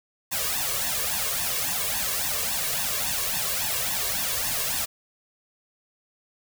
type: noise with flanger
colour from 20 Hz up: white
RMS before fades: -27 dBFS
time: 0.31-4.86 s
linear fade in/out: 20 ms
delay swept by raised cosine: 1.1 to 1.83 ms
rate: 3.6 Hz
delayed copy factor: +0.85
effects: none